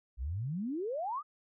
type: exponential sweep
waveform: sine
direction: up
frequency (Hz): 55.6 to 1281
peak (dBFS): -33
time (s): 0.17-1.23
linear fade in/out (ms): 50
effects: none